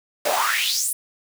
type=noise with high-pass filter sweep; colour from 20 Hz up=pink; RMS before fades=-22 dBFS; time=0.25-0.93 s; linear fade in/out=5 ms; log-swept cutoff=480 to 11000 Hz; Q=4.9; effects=none